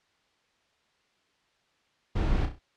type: noise with echo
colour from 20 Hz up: brown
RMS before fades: -26 dBFS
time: 2.15-2.46 s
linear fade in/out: 10 ms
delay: 33 ms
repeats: 4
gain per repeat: -7 dB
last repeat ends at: 2.592 s
effects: white hiss -69 dBFS RMS until 2.76 s + low-pass 4000 Hz 12 dB/octave